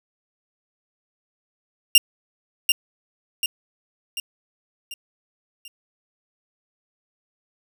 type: tone with echo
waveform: sawtooth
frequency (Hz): 2794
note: F7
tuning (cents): 0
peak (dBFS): -5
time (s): 1.95-1.98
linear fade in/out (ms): 2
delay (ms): 740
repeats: 5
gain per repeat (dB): -6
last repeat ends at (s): 5.68
effects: none